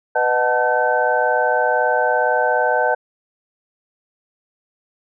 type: tone cluster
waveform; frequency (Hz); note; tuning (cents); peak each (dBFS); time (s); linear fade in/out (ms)
sine; 495.6 / 613 / 737 / 879 / 1530; B4 / D#5 / F#5 / A5 / G6; +6 / -26 / -7 / -2 / -42; -21; 0.15-2.95; 10
effects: none